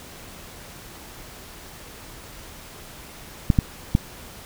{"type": "clicks", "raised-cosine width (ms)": 5, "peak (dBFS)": -3, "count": 3, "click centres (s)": [3.502, 3.588, 3.951], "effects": ["pink hiss -42 dBFS RMS until 4.45 s"]}